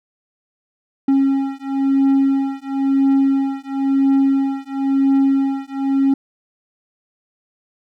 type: beating tone pair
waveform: triangle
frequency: 272 / 272.98 Hz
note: C#4 / C#4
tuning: -33 / -26 cents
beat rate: 0.98 Hz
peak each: -15 dBFS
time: 1.08-6.14 s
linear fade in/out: 5 ms
effects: none